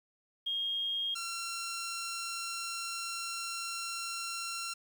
sine / 10% pulse tone pair in turn, 3245 / 1364.4 Hz, G#7 / F6, -41 / -41 cents, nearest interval octave + minor third, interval 1500 cents, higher first, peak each -31 / -28 dBFS, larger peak second, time 0.46-1.15 / 1.15-4.74 s, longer second, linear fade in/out 10 ms, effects 10-bit

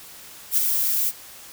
violet noise with ADSR envelope, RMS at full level -17 dBFS, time 0.51-1.12 s, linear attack 62 ms, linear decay 16 ms, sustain -5 dB, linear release 39 ms, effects white hiss -43 dBFS RMS until 1.52 s

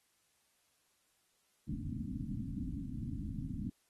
white low-pass noise, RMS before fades -40 dBFS, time 1.69-3.7 s, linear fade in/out 5 ms, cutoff 290 Hz, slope 96 dB/octave, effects white hiss -75 dBFS RMS until 3.89 s + AAC 32 kbps

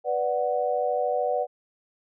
sine chord, B minor, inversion none, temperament equal, 493.9 / 587.3 / 740 Hz, B4 / D5 / F#5, 0 / 0 / 0 cents, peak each -27 dBFS, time 0.04-1.47 s, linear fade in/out 50 ms, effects none

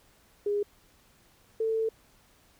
sine tone pair in turn, 410 / 445.4 Hz, G#4 / A4, -22 / +21 cents, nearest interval minor second, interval 143 cents, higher second, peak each -25 dBFS, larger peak neither, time 0.46-0.63 / 1.6-1.89 s, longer second, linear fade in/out 5 ms, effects pink hiss -62 dBFS RMS until 2.59 s

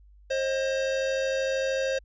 square tone pair together, 532.9 / 626 Hz, C5 / D#5, +32 / +10 cents, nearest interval minor third, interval 278 cents, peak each -26 / -36 dBFS, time 0.3-1.99 s, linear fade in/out 10 ms, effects added 50 Hz sine -51 dBFS peak until 2.04 s + resampled to 16000 Hz

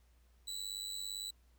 30% pulse tone with amplitude modulation, 3951 Hz, B7, in tune, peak -34 dBFS, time 0.47-1.31 s, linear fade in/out 10 ms, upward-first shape sine, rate 97.7 Hz, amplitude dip 80%, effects added 60 Hz sine -64 dBFS peak until 1.58 s + pink hiss -75 dBFS RMS until 1.58 s

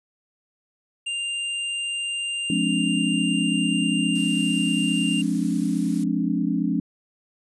square tone, 2794 Hz, F7, in tune, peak -26 dBFS, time 1.06-5.22 s, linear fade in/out 10 ms
sine chord, D half-diminished seventh, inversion first, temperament just, 176.2 / 211.4 / 264.3 / 293.7 Hz, F3 / Ab3 / C4 / D4, +16 / +31 / +18 / 0 cents, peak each -26 dBFS, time 2.5-6.8 s, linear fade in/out 2 ms
blue noise, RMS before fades -40 dBFS, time 4.15-6.04 s, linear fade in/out 5 ms
effects resampled to 24000 Hz

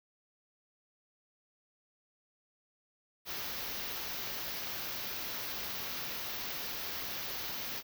white band-stop noise, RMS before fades -39 dBFS, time 3.25-7.83 s, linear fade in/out 50 ms, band 6000 to 13000 Hz, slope 48 dB/octave, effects none

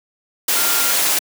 sine tone in noise, 1396.9 Hz, F6, in tune, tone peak -26 dBFS, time 0.56-0.92 s, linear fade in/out 5 ms, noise white, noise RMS -17 dBFS, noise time 0.48-1.19 s, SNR -12 dB, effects high-pass 300 Hz 12 dB/octave

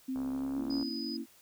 sine tone with pitch glide, 261.6 to 272.7 Hz, C4 to C#4, 0 to -28 cents, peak -32 dBFS, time 0.08-0.9 s, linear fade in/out 10 ms, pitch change +72 cents, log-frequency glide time 0.31-0.61 s
click train, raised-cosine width 1 ms, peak -32 dBFS, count 47, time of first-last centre 0.16-0.827 s, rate 69 Hz
sine chord, A# diminished, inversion none, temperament equal, 233.1 / 277.2 / 329.6 Hz, A#3 / C#4 / E4, 0 / 0 / 0 cents, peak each -39 / -40 / -40 dBFS, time 0.55-1.26 s, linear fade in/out 50 ms
sine tone, 4978 Hz, D#8, in tune, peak -39 dBFS, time 0.7-1.17 s, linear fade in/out 5 ms
effects white hiss -61 dBFS RMS until 1.41 s

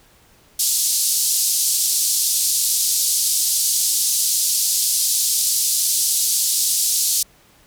white band-pass noise, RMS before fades -19 dBFS, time 0.59-7.23 s, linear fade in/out 5 ms, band 4300 to 12000 Hz, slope 24 dB/octave, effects pink hiss -53 dBFS RMS until 7.66 s

